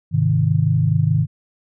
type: chord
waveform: sine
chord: Ab major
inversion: none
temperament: equal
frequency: 103.83 / 130.81 / 155.56 Hz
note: Ab2 / C3 / Eb3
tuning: 0 / 0 / 0 cents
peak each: -19 / -19 / -17 dBFS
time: 0.11-1.27 s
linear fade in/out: 50 ms
effects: none